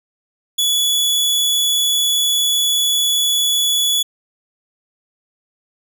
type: tone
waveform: sawtooth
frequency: 3413 Hz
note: G#7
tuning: 47 cents sharp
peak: -11 dBFS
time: 0.58-4.03 s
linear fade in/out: 10 ms
effects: none